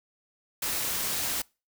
white noise, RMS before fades -30 dBFS, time 0.62-1.42 s, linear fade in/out 5 ms, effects noise-tail reverb RT60 0.3 s tail -25 dB re dry

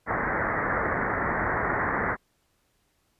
white low-pass noise, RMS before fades -27 dBFS, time 0.06-2.17 s, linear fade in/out 50 ms, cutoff 2000 Hz, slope 96 dB/octave, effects pink hiss -70 dBFS RMS until 3.19 s + resampled to 32000 Hz

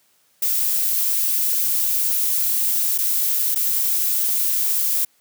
violet noise with dropouts, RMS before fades -20 dBFS, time 0.42-5.05 s, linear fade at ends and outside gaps 5 ms, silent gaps 2.98-2.985 / 3.547-3.557 s, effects white hiss -61 dBFS RMS until 5.2 s + high-pass 100 Hz 12 dB/octave

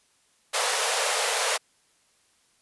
pink high-pass noise, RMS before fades -25 dBFS, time 0.53-1.58 s, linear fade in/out 20 ms, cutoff 440 Hz, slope 96 dB/octave, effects white hiss -65 dBFS RMS until 2.61 s + resampled to 24000 Hz

